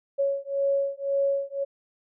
sine beating tone pair, 554 / 555.9 Hz, C#5 / C#5, -1 / +5 cents, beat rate 1.9 Hz, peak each -26 dBFS, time 0.18-1.65 s, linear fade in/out 20 ms, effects none

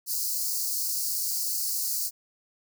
white high-pass noise, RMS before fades -29 dBFS, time 0.06-2.11 s, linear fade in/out 50 ms, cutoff 4300 Hz, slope 96 dB/octave, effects none

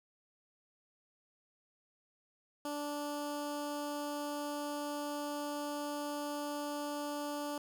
15% pulse tone with notch filter, 291.9 Hz, D4, 10 cents flat, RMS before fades -39 dBFS, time 2.65-7.58 s, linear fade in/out 2 ms, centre 2200 Hz, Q 1.4, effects none

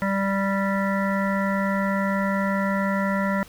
harmonic tone, 196 Hz, G3, in tune, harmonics 1 / 3 / 5 / 7 / 9 / 10, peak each -23 / -28 / -30 / -31 / -33 / -33 dBFS, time 0.02-3.43 s, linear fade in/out 0 ms, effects pink hiss -48 dBFS RMS until 3.48 s

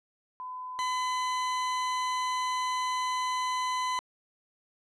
sine / 40% pulse tone pair in turn, 1010 / 1010 Hz, B5 / B5, +39 / +39 cents, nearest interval unison, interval 0 cents, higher neither, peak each -36 / -27 dBFS, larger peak second, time 0.4-0.79 / 0.79-3.99 s, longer second, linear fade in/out 0 ms, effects low-pass 7000 Hz 12 dB/octave

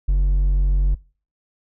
sine tone with hard clipping, 46.25 Hz, F#1, in tune, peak -15 dBFS, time 0.08-0.95 s, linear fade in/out 10 ms, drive 3 dB, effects noise-tail reverb RT60 0.4 s tail -23 dB re dry

